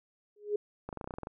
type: tone with exponential growth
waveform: sine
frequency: 415.3 Hz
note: G#4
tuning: in tune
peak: -24 dBFS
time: 0.36-0.56 s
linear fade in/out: 5 ms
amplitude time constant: 43 ms
type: clicks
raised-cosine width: 1 ms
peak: -25 dBFS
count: 11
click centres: 0.89 / 0.928 / 0.973 / 1.012 / 1.043 / 1.075 / 1.108 / 1.139 / 1.185 / 1.233 / 1.271 s
effects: none